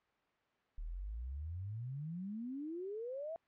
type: exponential sweep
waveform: sine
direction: up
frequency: 36.71 to 675 Hz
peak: -40 dBFS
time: 0.78-3.36 s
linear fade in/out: 0 ms
effects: white hiss -75 dBFS RMS until 3.47 s + low-pass 2000 Hz 12 dB/octave